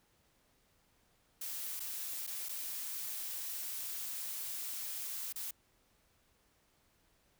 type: noise with dropouts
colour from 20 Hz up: blue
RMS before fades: -41 dBFS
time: 1.41-5.51 s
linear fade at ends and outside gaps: 5 ms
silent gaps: 1.796-1.802 / 2.267-2.273 / 2.487-2.491 / 5.326-5.358 s
effects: pink hiss -72 dBFS RMS until 7.39 s